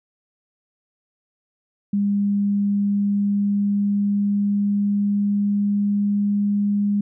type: tone with pitch glide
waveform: sine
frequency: 202.1 to 203.9 Hz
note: G#3 to G#3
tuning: -47 to -32 cents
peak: -17 dBFS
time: 1.93-7.01 s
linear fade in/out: 5 ms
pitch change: +15 cents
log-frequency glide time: 2.8-6.49 s
effects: none